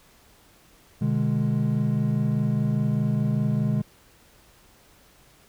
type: chord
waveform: triangle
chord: G# diminished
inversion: first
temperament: just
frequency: 124.59 / 149.51 / 207.7 Hz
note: B2 / D3 / G#3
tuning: +16 / +31 / 0 cents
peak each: -23 dBFS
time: 1.01-3.82 s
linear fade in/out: 10 ms
effects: tanh soft clip ceiling -10 dBFS + pink hiss -56 dBFS RMS until 5.48 s